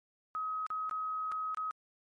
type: tone with dropouts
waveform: sine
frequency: 1269 Hz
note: D#6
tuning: 34 cents sharp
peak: -33 dBFS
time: 0.35-1.71 s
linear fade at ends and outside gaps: 0 ms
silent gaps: 0.665-0.703 / 0.895-0.911 / 1.317-1.321 / 1.546-1.572 s
effects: MP3 48 kbps